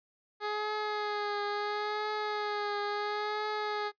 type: tone with vibrato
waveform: 15% pulse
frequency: 417.6 Hz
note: G#4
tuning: 10 cents sharp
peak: -25 dBFS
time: 0.4-3.92 s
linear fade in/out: 50 ms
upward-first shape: triangle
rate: 0.73 Hz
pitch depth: 33 cents each way
effects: noise-tail reverb RT60 0.1 s tail -21 dB re dry + resampled to 11025 Hz